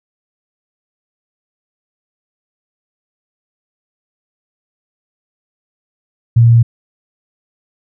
sine tone, 116.8 Hz, A#2, 4 cents sharp, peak -4 dBFS, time 6.36-6.63 s, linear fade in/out 10 ms, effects none

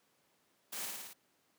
white noise with echo, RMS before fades -42 dBFS, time 0.72-0.86 s, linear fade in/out 10 ms, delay 55 ms, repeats 5, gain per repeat -2 dB, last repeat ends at 1.135 s, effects pink hiss -73 dBFS RMS until 1.58 s + high-pass 200 Hz 12 dB/octave

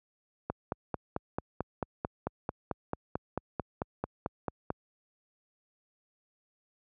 click train, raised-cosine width 1 ms, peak -17 dBFS, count 20, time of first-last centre 0.5-4.704 s, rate 4.52 Hz, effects high-pass 60 Hz 12 dB/octave

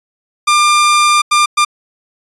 sawtooth tone bursts at uneven times, 1196 Hz, D6, 31 cents sharp, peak -4 dBFS, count 3, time 0.47-1.22 / 1.31-1.46 / 1.57-1.65 s, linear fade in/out 10 ms, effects resampled to 24000 Hz

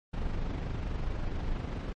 brown noise with amplitude modulation, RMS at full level -31 dBFS, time 0.13-1.93 s, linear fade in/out 10 ms, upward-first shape sine, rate 24.6 Hz, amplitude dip 40%, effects low-pass 4000 Hz 12 dB/octave + MP3 48 kbps

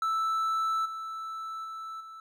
triangle tone with level steps, 1318.5 Hz, E6, in tune, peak -24 / -33 / -35 / -41 dBFS, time 0.02-2.2 s, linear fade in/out 2 ms, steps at 0.85 / 1.64 / 2 s, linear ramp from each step 10 ms, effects none

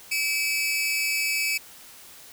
sawtooth tone pair together, 2300 / 2582 Hz, D7 / E7, -37 / -37 cents, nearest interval major second, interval 200 cents, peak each -23 dBFS, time 0.11-1.58 s, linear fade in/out 10 ms, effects white hiss -47 dBFS RMS until 2.32 s

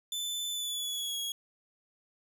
sawtooth tone with pitch glide, 3516 to 3319 Hz, A7 to G#7, -2 to -2 cents, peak -30 dBFS, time 0.12-1.32 s, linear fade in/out 2 ms, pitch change -100 cents, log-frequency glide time 0.51-1.18 s, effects none

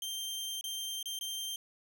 sawtooth tone with dropouts, 3155 Hz, G7, 10 cents sharp, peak -33 dBFS, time 0.02-1.56 s, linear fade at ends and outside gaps 2 ms, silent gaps 0.611-0.64 / 1.028-1.057 / 1.19-1.21 s, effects none

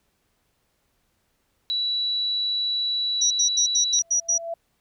sine tone, 3933 Hz, B7, 8 cents flat, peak -22 dBFS, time 1.7-3.99 s, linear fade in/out 0 ms
sine tone bursts, 5810 Hz, F#8, 32 cents flat, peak -18 dBFS, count 7, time 3.21-4.381 s, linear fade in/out 10 ms, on 97 ms, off 82 ms
sine tone with exponential growth, 670 Hz, E5, 28 cents sharp, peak -25 dBFS, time 3.94-4.54 s, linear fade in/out 5 ms, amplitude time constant 130 ms
effects pink hiss -70 dBFS RMS until 4.8 s

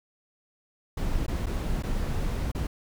brown noise with dropouts, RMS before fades -28 dBFS, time 0.97-2.67 s, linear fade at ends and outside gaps 5 ms, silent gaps 1.265-1.28 / 1.46-1.466 / 1.825-1.834 / 2.517-2.548 s, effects none

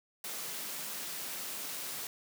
white high-pass noise, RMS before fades -40 dBFS, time 0.24-2.07 s, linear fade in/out 2 ms, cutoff 130 Hz, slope 96 dB/octave, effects none

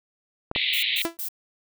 clicks, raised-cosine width 1 ms, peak -15 dBFS, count 2, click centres 0.514 / 0.561 s
white band-pass noise, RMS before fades -25 dBFS, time 0.55-1.02 s, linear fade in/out 2 ms, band 2000 to 4000 Hz, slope 96 dB/octave
violet noise bursts, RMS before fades -31 dBFS, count 3, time 0.73-1.287 s, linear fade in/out 5 ms, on 99 ms, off 130 ms
sawtooth tone with exponential decay, 334.4 Hz, E4, 25 cents sharp, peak -17 dBFS, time 1.05-1.17 s, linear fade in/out 0 ms, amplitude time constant 25 ms
effects none

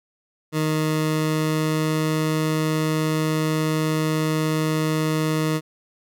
20% pulse tone with pitch glide, 155.56 to 156.46 Hz, D#3 to D#3, 0 to +10 cents, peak -15 dBFS, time 0.52-5.61 s, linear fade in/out 50 ms, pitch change +10 cents, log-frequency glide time 0.75-2.14 s, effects none

